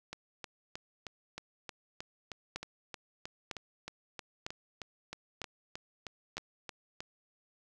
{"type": "two click trains", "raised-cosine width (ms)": 0.2, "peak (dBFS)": [-24, -20], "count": [23, 5], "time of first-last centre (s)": [[0.13, 7.005], [2.56, 6.37]], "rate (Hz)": [3.2, 1.05], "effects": []}